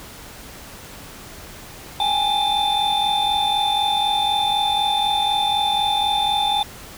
triangle tone cluster, 800 / 844 / 3555 Hz, G5 / G#5 / A7, +35 / +28 / +17 cents, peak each -20 dBFS, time 2-6.63 s, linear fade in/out 2 ms, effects pink hiss -39 dBFS RMS until 6.97 s

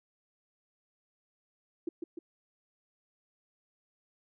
sine tone with echo, 337.8 Hz, E4, 42 cents sharp, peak -30 dBFS, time 1.87-1.89 s, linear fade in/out 5 ms, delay 150 ms, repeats 2, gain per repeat -4 dB, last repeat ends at 2.19 s, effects none

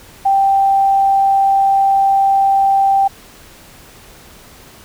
sine tone, 784 Hz, G5, in tune, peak -9 dBFS, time 0.25-3.08 s, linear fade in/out 10 ms, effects pink hiss -41 dBFS RMS until 4.84 s

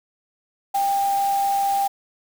sine tone in noise, 794 Hz, G5, 22 cents sharp, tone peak -18 dBFS, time 0.74-1.88 s, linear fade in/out 10 ms, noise white, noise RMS -35 dBFS, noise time 0.74-1.88 s, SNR +14 dB, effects none

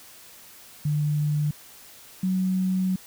sine tone pair in turn, 149 / 186.64 Hz, D3 / F#3, +25 / +15 cents, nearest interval major third, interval 390 cents, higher second, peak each -21 dBFS, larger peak neither, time 0.85-1.51 / 2.23-2.96 s, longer second, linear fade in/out 5 ms, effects white hiss -48 dBFS RMS until 3.06 s

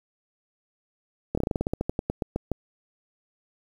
slowing click train, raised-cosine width 2 ms, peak -12 dBFS, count 17, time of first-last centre 1.35-2.517 s, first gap 25 ms, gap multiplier 1.13, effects 8-bit

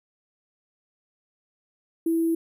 sine tone with sample-and-hold, 329.6 Hz, E4, in tune, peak -20 dBFS, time 2.06-2.35 s, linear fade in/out 5 ms, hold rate 11025 Hz, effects none

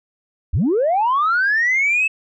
sine linear sweep, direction up, 50.2 to 2637 Hz, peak -13 dBFS, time 0.53-2.08 s, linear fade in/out 10 ms, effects tanh soft clip ceiling -11 dBFS

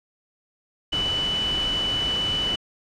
sine tone in noise, 2978 Hz, F#7, 11 cents sharp, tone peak -22 dBFS, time 0.92-2.56 s, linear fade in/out 10 ms, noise pink, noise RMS -31 dBFS, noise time 0.92-2.56 s, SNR +6 dB, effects low-pass 5000 Hz 12 dB/octave

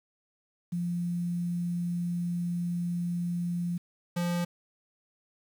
sine / square tone pair in turn, 174.1 / 174.1 Hz, F3 / F3, -5 / -5 cents, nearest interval unison, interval 0 cents, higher neither, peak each -28 dBFS, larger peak neither, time 0.72-3.78 / 4.16-4.45 s, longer first, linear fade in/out 10 ms, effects 9-bit

